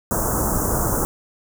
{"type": "band-stop noise", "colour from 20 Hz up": "pink", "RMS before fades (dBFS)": -21, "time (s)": [0.11, 1.05], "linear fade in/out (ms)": 0, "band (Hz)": [1400, 6400], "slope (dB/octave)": 48, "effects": []}